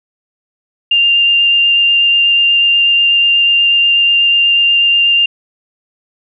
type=tone with vibrato; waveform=sine; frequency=2794 Hz; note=F7; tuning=in tune; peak=-7 dBFS; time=0.91-5.26 s; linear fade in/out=5 ms; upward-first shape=sine; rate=8.2 Hz; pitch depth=8 cents each way; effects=none